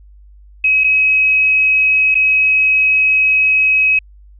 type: tone with dropouts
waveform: sine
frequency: 2549 Hz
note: D#7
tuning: 41 cents sharp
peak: -9 dBFS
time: 0.64-3.99 s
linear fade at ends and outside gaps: 5 ms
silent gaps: 0.838-0.842 / 2.145-2.152 s
effects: added 50 Hz sine -39 dBFS peak until 4.39 s